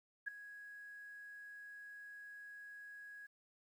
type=tone with ADSR envelope; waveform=sine; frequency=1661.2 Hz; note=G#6; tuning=in tune; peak=-35 dBFS; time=0.26-3.27 s; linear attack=20 ms; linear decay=6 ms; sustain=-15 dB; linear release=13 ms; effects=12-bit